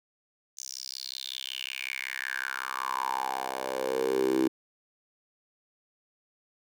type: tone with high-pass filter sweep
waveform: 10% pulse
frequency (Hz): 65.41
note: C2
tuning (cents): 0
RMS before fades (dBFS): -32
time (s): 0.57-4.48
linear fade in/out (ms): 10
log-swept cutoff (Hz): 6300 to 320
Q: 6.2
effects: none

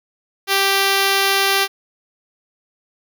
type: tone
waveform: 5% pulse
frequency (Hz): 392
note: G4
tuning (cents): 0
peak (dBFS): -3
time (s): 0.47-1.68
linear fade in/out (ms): 50
effects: none

